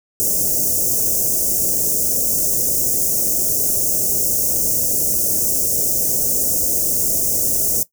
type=band-stop noise; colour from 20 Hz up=white; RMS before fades=-18 dBFS; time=0.2-7.83 s; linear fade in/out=0 ms; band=630 to 5800 Hz; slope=48 dB/octave; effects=noise-tail reverb RT60 0.1 s tail -17 dB re dry